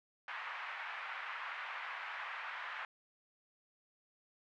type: band-pass noise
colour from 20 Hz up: white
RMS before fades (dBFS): -44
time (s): 0.28-2.85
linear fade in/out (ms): 2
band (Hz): 850 to 2200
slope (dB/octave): 24
effects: none